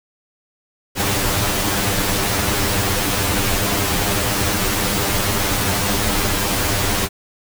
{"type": "noise with comb filter", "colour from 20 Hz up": "pink", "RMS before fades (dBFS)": -19, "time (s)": [0.95, 7.09], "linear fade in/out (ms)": 50, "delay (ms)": 10, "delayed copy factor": 1, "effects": []}